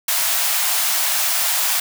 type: high-pass noise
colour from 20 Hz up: white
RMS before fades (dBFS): -19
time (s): 0.08-1.8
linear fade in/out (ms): 5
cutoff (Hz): 610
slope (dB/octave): 96
effects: none